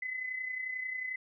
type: tone with amplitude modulation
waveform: sine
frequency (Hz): 2024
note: B6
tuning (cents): +42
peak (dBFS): -32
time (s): 0.02-1.16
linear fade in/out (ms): 5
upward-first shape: sine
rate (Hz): 31.2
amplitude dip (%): 55
effects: none